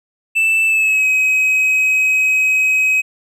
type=tone with pitch glide; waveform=triangle; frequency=2646 to 2537 Hz; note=E7 to D#7; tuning=+6 to +33 cents; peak=-10 dBFS; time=0.35-3.02 s; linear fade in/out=20 ms; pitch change=-73 cents; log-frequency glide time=0.66-1.06 s; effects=none